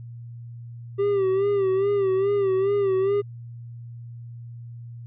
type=tone with vibrato; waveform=triangle; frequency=392 Hz; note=G4; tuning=in tune; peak=-17 dBFS; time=0.98-3.22 s; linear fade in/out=20 ms; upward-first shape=sine; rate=2.4 Hz; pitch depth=69 cents each way; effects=added 118 Hz sine -36 dBFS peak until 5.06 s + resampled to 8000 Hz